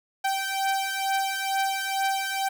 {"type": "beating tone pair", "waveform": "sawtooth", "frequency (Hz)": [777, 779.2], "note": ["G5", "G5"], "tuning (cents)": [-16, -11], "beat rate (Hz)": 2.2, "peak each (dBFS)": [-23, -25], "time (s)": [0.24, 2.49], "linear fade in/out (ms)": 10, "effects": []}